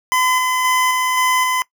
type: tone with tremolo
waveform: 25% pulse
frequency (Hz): 1017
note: C6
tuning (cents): -50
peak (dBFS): -10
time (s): 0.12-1.62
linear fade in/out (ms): 0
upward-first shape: square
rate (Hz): 1.9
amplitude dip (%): 25
effects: noise-tail reverb RT60 0.1 s tail -21 dB re dry